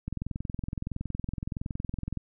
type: click train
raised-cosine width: 5 ms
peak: -20 dBFS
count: 46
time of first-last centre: 0.08-2.173 s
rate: 21.5 Hz
effects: none